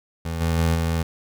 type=tone with level steps; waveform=25% pulse; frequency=82.41 Hz; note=E2; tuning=in tune; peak=-22 / -16 / -14 / -17 dBFS; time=0.25-1.03 s; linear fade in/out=5 ms; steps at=0.4 / 0.57 / 0.74 s; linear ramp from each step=20 ms; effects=none